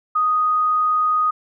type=tone; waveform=sine; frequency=1244.5 Hz; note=D#6; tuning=in tune; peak=-15 dBFS; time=0.15-1.31 s; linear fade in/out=10 ms; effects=none

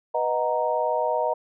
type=chord; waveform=sine; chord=B major seventh; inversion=none; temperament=equal; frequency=493.9 / 622.3 / 740 / 932.3 Hz; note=B4 / D#5 / F#5 / A#5; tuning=0 / 0 / 0 / 0 cents; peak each=-28 / -25 / -30 / -26 dBFS; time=0.14-1.34 s; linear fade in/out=10 ms; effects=none

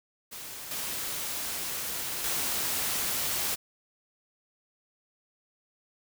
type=noise with level steps; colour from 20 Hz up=white; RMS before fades=-41 / -34 / -30 dBFS; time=0.31-3.56 s; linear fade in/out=20 ms; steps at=0.71 / 2.24 s; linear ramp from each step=2 ms; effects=none

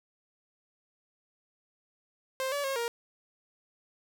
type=tone with pitch steps; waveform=sawtooth; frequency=526 / 572 / 541 / 469.5 Hz; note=C5 / D5 / C#5 / A#4; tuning=+9 / -46 / -42 / +12 cents; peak=-26 dBFS; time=2.4-2.88 s; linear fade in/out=0 ms; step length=120 ms; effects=none

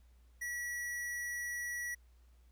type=tone; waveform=square; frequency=1935 Hz; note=B6; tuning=36 cents flat; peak=-38 dBFS; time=0.41-1.95 s; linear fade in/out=10 ms; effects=added 60 Hz sine -60 dBFS peak until 2.51 s + pink hiss -75 dBFS RMS until 2.51 s

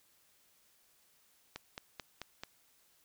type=click train; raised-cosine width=0.2 ms; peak=-24 dBFS; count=5; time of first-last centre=1.56-2.435 s; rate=4.57 Hz; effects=white hiss -69 dBFS RMS until 3.04 s

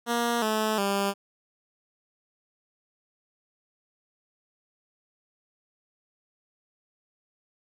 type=tone with pitch steps; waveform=10% pulse; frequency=236.4 / 216.8 / 198.79 Hz; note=A#3 / A3 / G3; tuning=+24 / -25 / +24 cents; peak=-16 dBFS; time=0.06-1.14 s; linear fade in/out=50 ms; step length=360 ms; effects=none

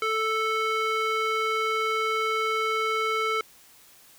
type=tone with band-pass filter; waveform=square; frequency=440 Hz; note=A4; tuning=in tune; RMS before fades=-26 dBFS; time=0.02-3.41 s; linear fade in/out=2 ms; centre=1700 Hz; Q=1.4; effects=white hiss -54 dBFS RMS until 4.18 s

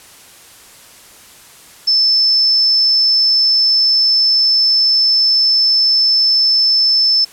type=tone; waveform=sine; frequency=5274 Hz; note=E8; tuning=in tune; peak=-9 dBFS; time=1.87-7.25 s; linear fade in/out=10 ms; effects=white hiss -41 dBFS RMS until 7.32 s + low-pass 12000 Hz 12 dB/octave

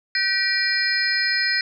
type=tone cluster; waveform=sine; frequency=1537 / 1924 / 2359 / 4242 / 5050 Hz; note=G6 / B6 / D7 / C8 / D#8; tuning=-35 / -46 / +7 / +23 / +25 cents; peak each=-27 / -23 / -28 / -26 / -24 dBFS; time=0.15-1.61 s; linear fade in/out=2 ms; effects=9-bit

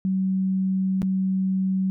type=tone with dropouts; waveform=sine; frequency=189.5 Hz; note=F#3; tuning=42 cents sharp; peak=-20 dBFS; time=0.05-1.9 s; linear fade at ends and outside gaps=0 ms; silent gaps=1.019-1.029 s; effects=none

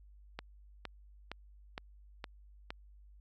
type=click train; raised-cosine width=0.3 ms; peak=-24 dBFS; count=6; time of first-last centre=0.39-2.705 s; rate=2.16 Hz; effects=added 50 Hz sine -55 dBFS peak until 3.2 s

